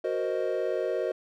triangle chord, C half-diminished seventh, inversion second, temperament equal, 370 / 466.2 / 523.3 / 622.3 Hz, Gb4 / Bb4 / C5 / Eb5, 0 / 0 / 0 / 0 cents, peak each -30 dBFS, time 0.04-1.12 s, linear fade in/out 5 ms, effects none

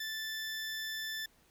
20% pulse tone, 1760 Hz, A6, in tune, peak -32 dBFS, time 0-1.26 s, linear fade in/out 5 ms, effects pink hiss -67 dBFS RMS until 1.5 s

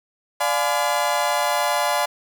35% pulse chord, D diminished seventh, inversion none, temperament just, 587.3 / 704.8 / 845.8 / 1014.9 Hz, D5 / F5 / Ab5 / Cb6, 0 / +16 / +31 / +47 cents, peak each -23 dBFS, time 0.4-2.06 s, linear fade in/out 10 ms, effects 8-bit

